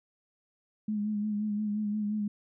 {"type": "tone with vibrato", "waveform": "sine", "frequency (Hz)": 210, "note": "G#3", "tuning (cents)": 19, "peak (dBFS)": -28, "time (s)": [0.88, 2.28], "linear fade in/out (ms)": 5, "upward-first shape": "sine", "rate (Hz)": 5.7, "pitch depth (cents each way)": 37, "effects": []}